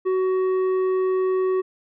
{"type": "tone with tanh clipping", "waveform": "sine", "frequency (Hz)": 374.2, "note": "F#4", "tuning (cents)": 20, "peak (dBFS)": -20, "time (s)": [0.05, 1.62], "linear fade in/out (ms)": 20, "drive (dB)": 8, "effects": []}